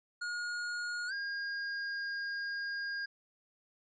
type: tone with pitch glide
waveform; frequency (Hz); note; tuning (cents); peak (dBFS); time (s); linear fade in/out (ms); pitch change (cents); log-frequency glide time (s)
square; 1435 to 1620.1; F6 to G#6; +47 to -43; -36; 0.21-3.06; 10; +210; 1.07-1.13
effects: resampled to 16000 Hz